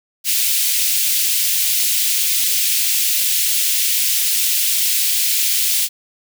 white high-pass noise, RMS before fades -17 dBFS, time 0.24-5.89 s, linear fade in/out 50 ms, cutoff 2400 Hz, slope 24 dB/octave, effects none

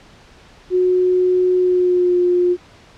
sine tone with pitch glide, 365 to 356 Hz, F#4 to F4, -24 to +33 cents, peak -12 dBFS, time 0.7-2.57 s, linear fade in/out 50 ms, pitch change -43 cents, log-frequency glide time 1.57-2.17 s, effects pink hiss -46 dBFS RMS until 2.97 s + low-pass 5000 Hz 12 dB/octave

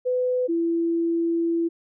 sine tone pair in turn, 502 / 335 Hz, B4 / E4, +28 / +28 cents, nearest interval perfect fifth, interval 700 cents, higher first, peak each -20 dBFS, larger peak neither, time 0.05-0.48 / 0.48-1.69 s, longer second, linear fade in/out 20 ms, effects none

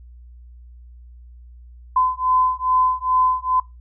sine beating tone pair, 1018 / 1020.4 Hz, C6 / C6, -48 / -44 cents, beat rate 2.4 Hz, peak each -19 dBFS, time 1.96-3.6 s, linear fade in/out 5 ms, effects noise-tail reverb RT60 0.2 s tail -20 dB re dry + added 60 Hz sine -40 dBFS peak until 3.8 s

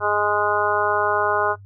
harmonic tone, 207.7 Hz, G#3, in tune, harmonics 2 / 3 / 4 / 5 / 6 / 7, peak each -25 / -25 / -25 / -25 / -25 / -25 dBFS, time 0-1.56 s, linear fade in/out 50 ms, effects noise-tail reverb RT60 0.1 s tail -17 dB re dry + added 99 Hz sine -40 dBFS peak until 1.65 s

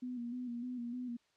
sine tone with vibrato, 243.8 Hz, B3, 22 cents flat, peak -38 dBFS, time 0.02-1.17 s, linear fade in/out 10 ms, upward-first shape square, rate 3.3 Hz, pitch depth 44 cents each way, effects white hiss -74 dBFS RMS until 1.36 s + low-pass 5000 Hz 12 dB/octave

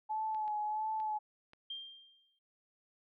sine tone with vibrato, 858 Hz, A5, 44 cents flat, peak -33 dBFS, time 0.09-1.19 s, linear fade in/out 20 ms, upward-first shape sine, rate 1.5 Hz, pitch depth 32 cents each way
clicks, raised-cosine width 0.3 ms, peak -40 dBFS, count 4, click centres 0.347 / 0.479 / 1.001 / 1.534 s
sine tone with exponential decay, 3185 Hz, G7, 27 cents sharp, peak -38 dBFS, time 1.7-2.39 s, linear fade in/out 5 ms, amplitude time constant 150 ms
effects none

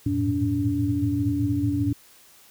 sine tone cluster, 88.9 / 105.4 / 110.4 / 118.5 / 287.1 Hz, F2 / G#2 / A2 / A#2 / D4, +31 / +26 / +6 / +29 / -39 cents, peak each -30 / -30 / -31 / -30 / -23 dBFS, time 0.06-1.93 s, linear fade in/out 5 ms, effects white hiss -53 dBFS RMS until 2.5 s

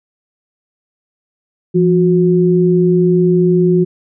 sine tone pair together, 171.5 / 363.4 Hz, F3 / F#4, -31 / -31 cents, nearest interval octave + minor second, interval 1300 cents, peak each -11 dBFS, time 1.74-3.85 s, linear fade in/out 20 ms, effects none

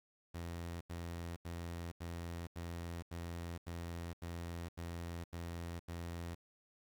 sawtooth tone bursts, 85.2 Hz, F2, 42 cents flat, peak -38 dBFS, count 11, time 0.34-6.35 s, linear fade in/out 10 ms, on 470 ms, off 84 ms, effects 11-bit

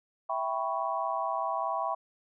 sine chord, C# half-diminished seventh, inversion first, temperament equal, 659.3 / 784 / 987.8 / 1108.7 Hz, E5 / G5 / B5 / C#6, 0 / 0 / 0 / 0 cents, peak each -34 dBFS, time 0.29-1.95 s, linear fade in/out 10 ms, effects none

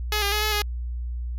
5% pulse tone with pitch steps, 422.7 / 403.1 / 422.3 / 427.8 / 415.9 Hz, G#4 / G4 / G#4 / A4 / G#4, +31 / +48 / +29 / -49 / +2 cents, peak -11 dBFS, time 0.12-0.62 s, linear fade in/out 2 ms, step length 100 ms, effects added 60 Hz sine -27 dBFS peak until 1.38 s

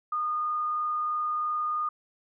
sine tone with frequency modulation, 1224 Hz, D#6, 29 cents flat, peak -26 dBFS, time 0.12-1.89 s, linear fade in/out 5 ms, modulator 23 Hz, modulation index 0.25, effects none

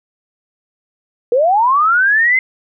sine linear sweep, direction up, 458.9 to 2093 Hz, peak -9 dBFS, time 1.32-2.39 s, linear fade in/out 2 ms, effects none

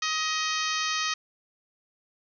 harmonic tone, 629 Hz, D#5, 19 cents sharp, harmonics 2 / 3 / 4 / 5 / 6 / 7 / 8 / 9 / 10, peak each -31 / -33 / -34 / -35 / -36 / -36 / -37 / -38 / -38 dBFS, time 0.02-1.14 s, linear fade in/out 5 ms, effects none

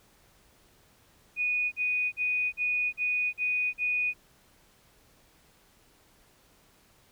sine tone bursts, 2475 Hz, D#7, 10 cents flat, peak -25 dBFS, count 7, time 1.36-4.138 s, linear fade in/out 50 ms, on 360 ms, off 43 ms, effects pink hiss -62 dBFS RMS until 7.11 s

